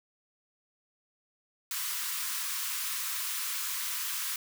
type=high-pass noise; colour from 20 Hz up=white; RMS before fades=-34 dBFS; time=1.71-4.36 s; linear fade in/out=2 ms; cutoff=960 Hz; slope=96 dB/octave; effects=none